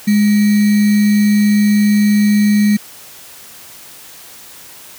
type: tone with sample-and-hold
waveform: sine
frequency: 207.7 Hz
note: G#3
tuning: in tune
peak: -8 dBFS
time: 0.07-2.77 s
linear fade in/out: 10 ms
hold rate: 2100 Hz
effects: white hiss -37 dBFS RMS until 4.98 s + high-pass 60 Hz 12 dB/octave